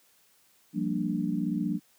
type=chord; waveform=sine; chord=G minor seventh; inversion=third; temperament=equal with one note detuned; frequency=174.61 / 196 / 231.3 / 293.7 Hz; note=F3 / G3 / Bb3 / D4; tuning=0 / 0 / -13 / 0 cents; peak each=-32 dBFS; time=0.73-1.8 s; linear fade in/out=50 ms; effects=white hiss -64 dBFS RMS until 1.98 s + high-pass 80 Hz 12 dB/octave